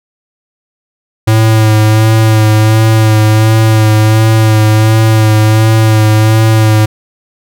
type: tone with vibrato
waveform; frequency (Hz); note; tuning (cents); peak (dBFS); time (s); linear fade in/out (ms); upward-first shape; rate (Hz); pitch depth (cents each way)
square; 109.4; A2; -9; -5; 1.27-6.86; 10; sine; 1.4; 25
effects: none